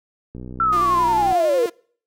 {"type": "click train", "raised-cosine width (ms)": 3, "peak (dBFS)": -22, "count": 62, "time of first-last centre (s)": [0.35, 1.324], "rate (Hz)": 62.6}
{"type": "linear sweep", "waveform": "sine", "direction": "down", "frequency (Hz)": [1360, 448.8], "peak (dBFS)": -15, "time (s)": [0.6, 1.66], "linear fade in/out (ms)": 2}
{"type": "tone with vibrato", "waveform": "sawtooth", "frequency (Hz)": 348.1, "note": "F4", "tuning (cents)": -6, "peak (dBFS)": -23, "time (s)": [0.72, 1.7], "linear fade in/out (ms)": 10, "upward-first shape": "square", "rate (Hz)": 11, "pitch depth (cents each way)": 38}
{"effects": ["noise-tail reverb RT60 0.5 s tail -25 dB re dry"]}